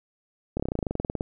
slowing click train, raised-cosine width 2 ms, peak -14 dBFS, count 17, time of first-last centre 0.57-1.209 s, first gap 27 ms, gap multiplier 1.05, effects none

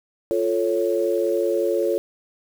sine chord, F augmented, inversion none, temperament equal, 349.2 / 440 / 554.4 Hz, F4 / A4 / C#5, 0 / 0 / 0 cents, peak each -23 dBFS, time 0.31-1.98 s, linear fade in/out 0 ms, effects 7-bit

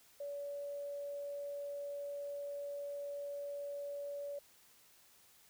sine tone, 571 Hz, D5, 49 cents flat, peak -40 dBFS, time 0.2-4.39 s, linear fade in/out 5 ms, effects white hiss -65 dBFS RMS until 5.49 s

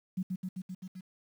sine tone with echo, 185 Hz, F#3, in tune, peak -29 dBFS, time 0.17-0.23 s, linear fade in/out 10 ms, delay 130 ms, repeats 6, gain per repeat -2 dB, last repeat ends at 1.01 s, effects 10-bit

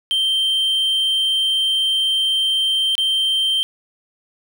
triangle tone with dropouts, 3136 Hz, G7, in tune, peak -14 dBFS, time 0.11-3.63 s, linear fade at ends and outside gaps 0 ms, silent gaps 2.953-2.98 s, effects none

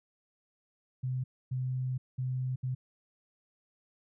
sine tone bursts at uneven times, 128.4 Hz, C3, 32 cents flat, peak -30 dBFS, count 4, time 1.03-1.24 / 1.51-1.98 / 2.18-2.56 / 2.63-2.75 s, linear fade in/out 10 ms, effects none

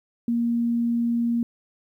sine tone, 235 Hz, A#3, 14 cents sharp, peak -20 dBFS, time 0.28-1.43 s, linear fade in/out 2 ms, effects 10-bit

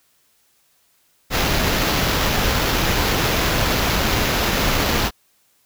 pink noise with sample-and-hold, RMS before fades -19 dBFS, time 1.3-5.11 s, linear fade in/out 50 ms, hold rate 8820 Hz, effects white hiss -61 dBFS RMS until 5.65 s

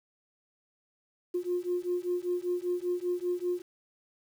sine beating tone pair, 353.4 / 358.5 Hz, F4 / F4, +21 / +45 cents, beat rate 5.1 Hz, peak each -31 dBFS, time 1.34-3.62 s, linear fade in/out 10 ms, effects tanh soft clip ceiling -21 dBFS + 9-bit

